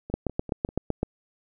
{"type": "two click trains", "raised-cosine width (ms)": 2, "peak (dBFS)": [-23, -11], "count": [4, 8], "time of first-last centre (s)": [[0.1, 0.689], [0.14, 1.031]], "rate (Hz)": [5.09, 7.86], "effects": []}